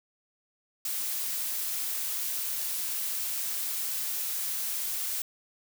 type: noise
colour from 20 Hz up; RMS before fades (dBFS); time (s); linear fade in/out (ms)
blue; -32; 0.85-5.22; 2
effects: none